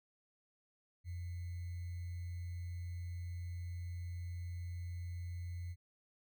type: tone with sample-and-hold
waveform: sine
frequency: 87.31 Hz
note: F2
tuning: in tune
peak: -40 dBFS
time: 1.04-5.76 s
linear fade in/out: 50 ms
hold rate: 2100 Hz
effects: none